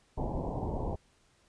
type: low-pass noise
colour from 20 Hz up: pink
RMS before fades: -34 dBFS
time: 0.17-0.96 s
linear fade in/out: 10 ms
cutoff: 980 Hz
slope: 96 dB/octave
effects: pink hiss -67 dBFS RMS until 1.48 s + resampled to 22050 Hz